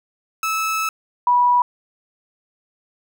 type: tone pair in turn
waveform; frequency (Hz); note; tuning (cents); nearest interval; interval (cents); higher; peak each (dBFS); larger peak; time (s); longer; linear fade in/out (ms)
30% pulse / sine; 1304 / 976.9; E6 / B5; -19 / -19; perfect fourth; 500; first; -17 / -12; second; 0.43-0.89 / 1.27-1.62; first; 2
effects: none